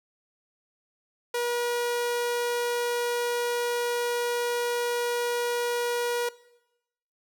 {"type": "tone", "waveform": "sawtooth", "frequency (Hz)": 480.5, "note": "B4", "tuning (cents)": -48, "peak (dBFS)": -22, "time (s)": [1.34, 6.29], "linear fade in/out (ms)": 5, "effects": ["noise-tail reverb RT60 0.9 s tail -19 dB re dry"]}